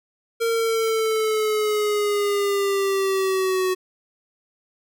square exponential sweep, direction down, 461.4 to 370 Hz, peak -20 dBFS, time 0.4-3.75 s, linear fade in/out 20 ms, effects none

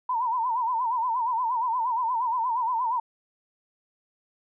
sine tone with vibrato, 956 Hz, A#5, 43 cents sharp, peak -23 dBFS, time 0.09-3 s, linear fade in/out 5 ms, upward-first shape sine, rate 8.5 Hz, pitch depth 120 cents each way, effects none

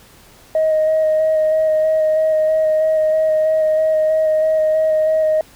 sine tone with vibrato, 627 Hz, D#5, 13 cents sharp, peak -11 dBFS, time 0.55-5.41 s, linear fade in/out 2 ms, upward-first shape square, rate 3.1 Hz, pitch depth 11 cents each way, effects tanh soft clip ceiling -9 dBFS + pink hiss -46 dBFS RMS until 5.55 s

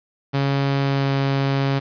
sawtooth tone with pitch glide, 138.59 to 137.32 Hz, C#3 to C#3, 0 to -16 cents, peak -14 dBFS, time 0.33-1.8 s, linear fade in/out 20 ms, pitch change -16 cents, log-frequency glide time 0.8-1.12 s, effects resampled to 11025 Hz + 7-bit

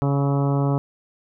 harmonic tone with a mistuned harmonic, 140 Hz, C#3, 18 cents sharp, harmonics 1 / 2 / 3 / 4 / 5 / 6 / 7 / 8 / 9, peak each -19 / -25 / -29 / -31 / -33 / -35 / -36 / -37 / -38 dBFS, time 0.02-0.78 s, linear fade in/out 0 ms, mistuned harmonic 9, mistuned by +41 cents, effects none

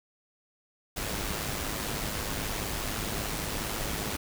pink noise with amplitude modulation, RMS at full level -31 dBFS, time 0.96-4.17 s, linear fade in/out 10 ms, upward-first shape sine, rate 105 Hz, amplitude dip 45%, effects none

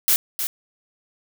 blue noise with echo, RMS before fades -17 dBFS, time 0.08-0.16 s, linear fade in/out 0 ms, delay 310 ms, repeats 1, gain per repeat -8 dB, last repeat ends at 0.47 s, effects none

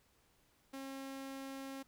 sawtooth tone, 270 Hz, C#4, 45 cents flat, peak -40 dBFS, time 0.73-1.83 s, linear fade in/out 10 ms, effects pink hiss -72 dBFS RMS until 1.87 s

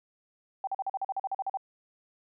sine tone bursts, 777 Hz, G5, 16 cents flat, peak -28 dBFS, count 13, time 0.64-1.572 s, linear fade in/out 2 ms, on 32 ms, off 43 ms, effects none

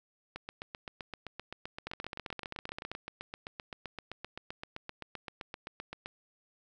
two click trains, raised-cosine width 0.3 ms, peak -24 / -22 dBFS, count 45 / 17, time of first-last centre 0.36-6.059 / 1.87-2.916 s, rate 7.72 / 15.3 Hz, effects none

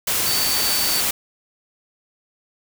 sine tone in noise, 4545 Hz, C#8, 42 cents sharp, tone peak -23 dBFS, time 0.26-1.01 s, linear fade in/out 5 ms, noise white, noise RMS -21 dBFS, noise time 0.07-1.11 s, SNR -5 dB, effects none

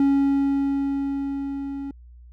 triangle tone with level ramp, 277.2 Hz, C#4, in tune, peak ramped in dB -13 to -27 dBFS, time 0-1.91 s, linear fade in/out 2 ms, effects added 60 Hz sine -43 dBFS peak until 2.32 s

